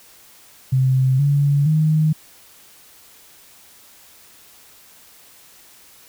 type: tone with pitch steps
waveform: sine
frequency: 130.8 / 142.64 / 155.55 Hz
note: C3 / C#3 / D#3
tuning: 0 / +50 / 0 cents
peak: -13 dBFS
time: 0.72-2.13 s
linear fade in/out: 10 ms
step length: 470 ms
effects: white hiss -48 dBFS RMS until 6.08 s